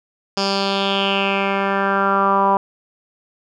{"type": "tone with low-pass filter sweep", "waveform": "10% pulse", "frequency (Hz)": 196.6, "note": "G3", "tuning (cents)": 5, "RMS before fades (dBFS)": -18, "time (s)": [0.37, 2.57], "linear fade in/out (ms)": 2, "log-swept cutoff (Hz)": [5200, 960], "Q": 4.6, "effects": []}